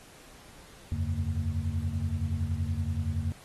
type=tone cluster; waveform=sine; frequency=83.2 / 93.8 / 140.1 / 228.9 Hz; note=E2 / F#2 / C#3 / A#3; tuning=+17 / +24 / +19 / -31 cents; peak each=-31 / -31 / -37 / -38 dBFS; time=0.92-3.32 s; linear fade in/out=0 ms; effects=pink hiss -53 dBFS RMS until 3.44 s + AAC 32 kbps